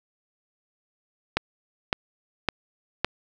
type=click train; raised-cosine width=0.3 ms; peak=-5 dBFS; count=4; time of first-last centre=1.37-3.046 s; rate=1.79 Hz; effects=none